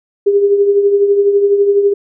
sine tone with tremolo, 402.8 Hz, G4, 47 cents sharp, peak -5 dBFS, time 0.26-1.94 s, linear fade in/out 10 ms, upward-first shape triangle, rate 12 Hz, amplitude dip 60%, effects none

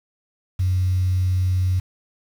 sine tone, 92 Hz, F#2, 9 cents flat, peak -16 dBFS, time 0.59-1.8 s, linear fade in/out 10 ms, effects tanh soft clip ceiling -12 dBFS + 7-bit

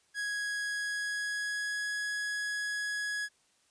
45% pulse tone with pitch glide, 1661.2 to 1673.7 Hz, G#6 to G#6, 0 to +13 cents, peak -32 dBFS, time 0.14-3.29 s, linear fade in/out 50 ms, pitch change +13 cents, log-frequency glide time 0.63-1.9 s, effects white hiss -69 dBFS RMS until 3.7 s + resampled to 22050 Hz

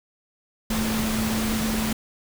sine tone in noise, 220 Hz, A3, in tune, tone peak -24 dBFS, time 0.7-1.93 s, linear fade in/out 5 ms, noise pink, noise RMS -28 dBFS, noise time 0.7-1.93 s, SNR +1 dB, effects none

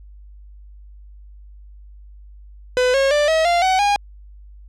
45% pulse tone with pitch steps, 502 / 544.3 / 590.1 / 639.8 / 693.7 / 752.2 / 815.5 Hz, B4 / C#5 / D5 / D#5 / F5 / F#5 / G#5, +28 / -32 / +8 / +48 / -12 / +28 / -32 cents, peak -14 dBFS, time 2.77-3.96 s, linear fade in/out 0 ms, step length 170 ms, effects added 50 Hz sine -39 dBFS peak until 4.68 s + low-pass 6000 Hz 12 dB/octave

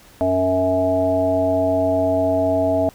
harmonic tone with a mistuned harmonic, 92.8 Hz, F#2, 6 cents sharp, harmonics 1 / 3 / 5 / 7 / 9, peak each -27 / -22 / -27 / -17 / -29 dBFS, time 0.21-2.89 s, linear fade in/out 0 ms, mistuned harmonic 5, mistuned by -23 cents, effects pink hiss -48 dBFS RMS until 2.94 s

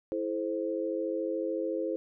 sine chord, A minor, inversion second, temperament equal with one note detuned, 329.6 / 429.5 / 523.3 Hz, E4 / A4 / C5, 0 / -42 / 0 cents, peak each -33 / -35 / -33 dBFS, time 0.12-1.96 s, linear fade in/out 0 ms, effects none

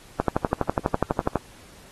click train, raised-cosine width 1 ms, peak -6 dBFS, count 15, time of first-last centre 0.2-1.357 s, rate 12.1 Hz, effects pink hiss -50 dBFS RMS until 1.91 s + AAC 32 kbps

